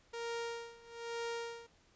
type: tone with tremolo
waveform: sawtooth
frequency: 466.2 Hz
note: A#4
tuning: in tune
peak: -33 dBFS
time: 0.13-1.67 s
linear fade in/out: 10 ms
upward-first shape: sine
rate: 1.1 Hz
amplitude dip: 90%
effects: pink hiss -68 dBFS RMS until 1.95 s + resampled to 16000 Hz